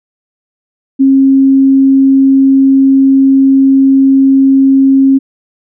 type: tone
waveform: sine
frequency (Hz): 270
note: C#4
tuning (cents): -45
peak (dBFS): -3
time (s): 0.99-5.19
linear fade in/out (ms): 20
effects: none